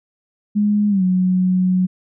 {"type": "tone with pitch glide", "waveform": "sine", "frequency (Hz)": [207.7, 183.97], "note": ["G#3", "F#3"], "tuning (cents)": [0, -10], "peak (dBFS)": -13, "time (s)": [0.55, 1.87], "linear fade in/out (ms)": 20, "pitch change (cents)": -210, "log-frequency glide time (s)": [0.89, 1.03], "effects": []}